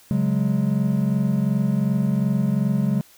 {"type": "chord", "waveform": "triangle", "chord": "C# suspended fourth", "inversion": "none", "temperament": "equal", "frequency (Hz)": [138.59, 185, 207.7], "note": ["C#3", "F#3", "G#3"], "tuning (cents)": [0, 0, 0], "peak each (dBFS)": [-21, -21, -20], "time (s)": [0.11, 3.01], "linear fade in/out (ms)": 0, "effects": ["white hiss -52 dBFS RMS until 3.17 s"]}